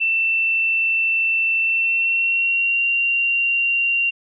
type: tone with pitch glide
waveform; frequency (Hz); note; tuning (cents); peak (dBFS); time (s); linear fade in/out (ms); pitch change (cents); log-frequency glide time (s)
sine; 2677 to 2763; E7 to F7; +26 to -19; -16; 0-4.11; 20; +55; 1.61-2.82
effects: none